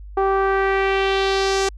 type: tone with low-pass filter sweep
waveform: sawtooth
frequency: 388.5 Hz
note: G4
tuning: 16 cents flat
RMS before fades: -19 dBFS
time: 0.17-1.69 s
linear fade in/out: 5 ms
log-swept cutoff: 980 to 6900 Hz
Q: 2
effects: added 50 Hz sine -34 dBFS peak until 1.77 s